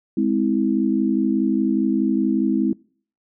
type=chord; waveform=sine; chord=Ab augmented; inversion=none; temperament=just; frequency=207.7 / 259.6 / 324.5 Hz; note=Ab3 / C4 / E4; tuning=0 / -13 / -27 cents; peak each=-21 dBFS; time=0.17-2.73 s; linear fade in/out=5 ms; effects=noise-tail reverb RT60 0.5 s tail -24 dB re dry